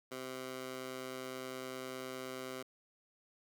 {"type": "tone with high-pass filter", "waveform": "15% pulse", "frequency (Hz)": 129.7, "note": "C3", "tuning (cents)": -15, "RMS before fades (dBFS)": -44, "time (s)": [0.11, 2.63], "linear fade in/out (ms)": 10, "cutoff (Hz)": 330, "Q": 0.64, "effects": []}